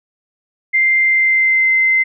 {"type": "tone with pitch glide", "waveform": "sine", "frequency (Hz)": [2093, 2070], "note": ["C7", "C7"], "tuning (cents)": [0, -19], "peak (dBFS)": -10, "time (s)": [0.73, 2.04], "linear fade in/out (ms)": 20, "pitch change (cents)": -19, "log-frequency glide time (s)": [0.99, 1.72], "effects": []}